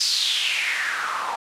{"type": "noise with band-pass filter sweep", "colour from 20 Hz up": "white", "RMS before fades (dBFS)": -24, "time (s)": [0, 1.36], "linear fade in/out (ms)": 10, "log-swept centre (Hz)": [5100, 900], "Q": 4.6, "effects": ["low-pass 11000 Hz 12 dB/octave"]}